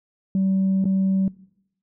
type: tone with dropouts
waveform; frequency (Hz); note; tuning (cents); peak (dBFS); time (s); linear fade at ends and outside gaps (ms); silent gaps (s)
sine; 191.6; G3; -39; -16; 0.35-1.28; 2; 0.843-0.854
effects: noise-tail reverb RT60 0.8 s tail -22 dB re dry + tanh soft clip ceiling -15 dBFS